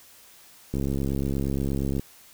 click train, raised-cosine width 3 ms, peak -15 dBFS, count 87, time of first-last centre 0.74-1.995 s, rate 68.5 Hz, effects white hiss -52 dBFS RMS until 2.33 s

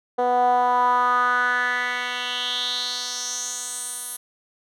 10% pulse tone with band-pass filter sweep, 246.9 Hz, B3, in tune, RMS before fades -23 dBFS, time 0.18-4.17 s, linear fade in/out 10 ms, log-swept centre 600 to 11000 Hz, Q 4.2, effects none

